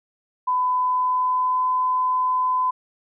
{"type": "tone with pitch glide", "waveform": "sine", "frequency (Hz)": [1004, 1013.3], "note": ["B5", "B5"], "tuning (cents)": [28, 44], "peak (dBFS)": -18, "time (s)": [0.47, 2.71], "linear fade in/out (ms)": 10, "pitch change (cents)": 16, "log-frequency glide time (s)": [0.68, 1.72], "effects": []}